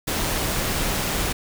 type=noise with amplitude modulation; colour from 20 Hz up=pink; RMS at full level=-23 dBFS; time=0.07-1.33 s; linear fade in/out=10 ms; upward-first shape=sine; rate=155 Hz; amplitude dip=25%; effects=none